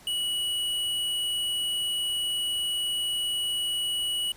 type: tone with hard clipping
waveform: sine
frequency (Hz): 2932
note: F#7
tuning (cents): -16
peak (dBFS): -27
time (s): 0.07-4.32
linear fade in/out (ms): 2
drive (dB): 18
effects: pink hiss -52 dBFS RMS until 4.36 s + resampled to 32000 Hz